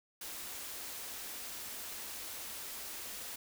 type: band-stop noise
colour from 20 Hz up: white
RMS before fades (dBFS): -44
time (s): 0.21-3.36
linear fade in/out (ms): 5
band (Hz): 110 to 190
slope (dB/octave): 96
effects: none